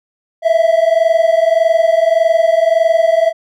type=tone pair together; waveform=triangle; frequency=648 / 669.7 Hz; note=E5 / E5; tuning=-30 / +27 cents; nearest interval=minor second; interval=57 cents; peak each=-10 dBFS; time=0.42-3.33 s; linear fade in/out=50 ms; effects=none